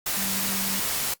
sine tone in noise, 193.9 Hz, G3, 19 cents flat, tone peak -33 dBFS, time 0.17-0.8 s, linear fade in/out 5 ms, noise white, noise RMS -27 dBFS, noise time 0.06-1.14 s, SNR -9 dB, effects noise-tail reverb RT60 0.1 s tail -17 dB re dry + Opus 48 kbps

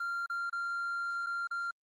triangle tone with dropouts, 1387 Hz, F6, 12 cents flat, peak -30 dBFS, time 0-1.71 s, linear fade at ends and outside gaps 5 ms, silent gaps 0.262-0.298 / 0.498-0.527 / 1.263-1.267 / 1.473-1.51 s, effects tanh soft clip ceiling -26 dBFS + Opus 24 kbps

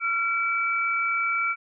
sine tone pair together, 1369.4 / 2303 Hz, F6 / D7, -34 / -34 cents, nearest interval major sixth, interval 900 cents, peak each -25 dBFS, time 0-1.56 s, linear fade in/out 50 ms, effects none

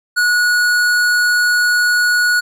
triangle tone with hard clipping, 1459 Hz, F#6, 25 cents flat, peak -13 dBFS, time 0.16-2.41 s, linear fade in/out 20 ms, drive 18 dB, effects none

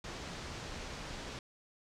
pink low-pass noise, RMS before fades -44 dBFS, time 0.04-1.39 s, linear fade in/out 2 ms, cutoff 6700 Hz, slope 24 dB/octave, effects none

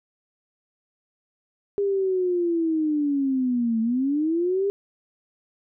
sine linear two-way sweep, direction down then up, 405.6 to 221.2 to 405.6 Hz, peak -20 dBFS, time 1.78-4.7 s, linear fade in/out 0 ms, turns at 3.81 s, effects none

